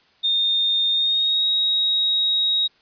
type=tone with pitch glide; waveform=sine; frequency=3652 to 3790 Hz; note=A#7 to A#7; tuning=-36 to +28 cents; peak=-17 dBFS; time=0.23-2.68 s; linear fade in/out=20 ms; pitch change=+64 cents; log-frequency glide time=0.91-1.45 s; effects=white hiss -58 dBFS RMS until 2.81 s + resampled to 11025 Hz